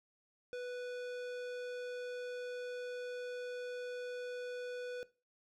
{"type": "tone with low-pass filter", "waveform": "square", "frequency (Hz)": 493.9, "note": "B4", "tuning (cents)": 0, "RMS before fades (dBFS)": -42, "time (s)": [0.53, 5.03], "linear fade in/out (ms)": 0, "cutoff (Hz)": 5200, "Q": 0.51, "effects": ["noise-tail reverb RT60 0.3 s tail -18 dB re dry"]}